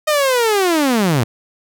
sawtooth linear sweep, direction down, 622.3 to 106.5 Hz, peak -9 dBFS, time 0.07-1.24 s, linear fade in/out 10 ms, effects none

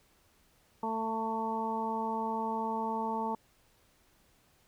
harmonic tone, 223 Hz, A3, 23 cents sharp, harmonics 1 / 2 / 3 / 4 / 5, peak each -37 / -39 / -43 / -33 / -42 dBFS, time 0.83-3.35 s, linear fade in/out 2 ms, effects pink hiss -67 dBFS RMS until 4.67 s

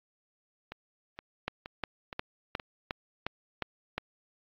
two click trains, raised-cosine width 0.3 ms, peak -15 / -23 dBFS, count 8 / 5, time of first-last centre 1.48-3.98 / 0.72-2.598 s, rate 2.8 / 2.13 Hz, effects low-pass 4000 Hz 12 dB/octave + AAC 32 kbps

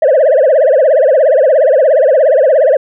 sine tone with vibrato, 573 Hz, D5, 43 cents flat, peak -3 dBFS, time 0.02-2.77 s, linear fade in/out 5 ms, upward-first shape triangle, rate 17 Hz, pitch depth 270 cents each way, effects tanh soft clip ceiling -3 dBFS

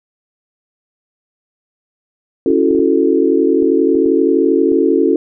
sine chord, F# minor seventh, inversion second, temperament equal, 277.2 / 329.6 / 370 / 440 Hz, C#4 / E4 / F#4 / A4, 0 / 0 / 0 / 0 cents, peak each -15 dBFS, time 2.46-5.16 s, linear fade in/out 2 ms
clicks, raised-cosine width 2 ms, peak -20 dBFS, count 8, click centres 2.504 / 2.71 / 2.75 / 2.794 / 3.625 / 3.953 / 4.06 / 4.719 s
effects none

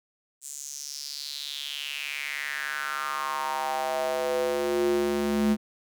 square tone with high-pass filter sweep, 71.7 Hz, D2, 41 cents flat, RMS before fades -29 dBFS, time 0.41-5.57 s, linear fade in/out 50 ms, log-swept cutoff 7800 to 220 Hz, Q 4.8, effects none

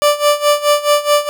30% pulse tone with tremolo, 587.3 Hz, D5, in tune, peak -5 dBFS, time 0.02-1.29 s, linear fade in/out 0 ms, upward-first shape sine, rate 4.7 Hz, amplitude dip 85%, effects none

